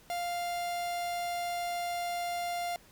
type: tone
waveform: 45% pulse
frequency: 698.5 Hz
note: F5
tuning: in tune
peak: -32 dBFS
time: 0.1-2.76 s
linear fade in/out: 0 ms
effects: pink hiss -59 dBFS RMS until 2.91 s